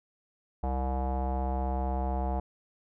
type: tone with low-pass filter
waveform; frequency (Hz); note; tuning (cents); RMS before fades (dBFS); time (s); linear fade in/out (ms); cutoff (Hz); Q
square; 65.41; C2; 0; -30; 0.63-2.4; 5; 780; 6.7
effects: none